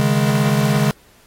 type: chord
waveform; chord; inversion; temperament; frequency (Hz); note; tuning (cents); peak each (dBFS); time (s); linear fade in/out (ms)
square; C# suspended second; none; equal; 138.59 / 155.56 / 207.7; C#3 / D#3 / G#3; 0 / 0 / 0; -18 / -21 / -19; 0-0.91; 0
effects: pink hiss -52 dBFS RMS until 1.26 s + AAC 48 kbps